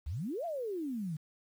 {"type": "exponential two-way sweep", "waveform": "sine", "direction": "up then down", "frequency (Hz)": [63.9, 710, 147.1], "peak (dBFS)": -34, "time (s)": [0.06, 1.17], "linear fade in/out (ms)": 10, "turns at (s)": 0.45, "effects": ["10-bit"]}